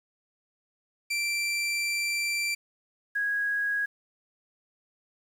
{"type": "tone pair in turn", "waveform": ["sawtooth", "sine"], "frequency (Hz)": [2349, 1652.7], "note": ["D7", "G#6"], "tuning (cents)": [0, -9], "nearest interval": "tritone", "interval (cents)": 609, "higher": "first", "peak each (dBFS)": [-23, -25], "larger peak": "first", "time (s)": [[1.1, 2.55], [3.15, 3.86]], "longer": "first", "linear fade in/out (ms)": 10, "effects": ["low-pass 11000 Hz 12 dB/octave", "9-bit"]}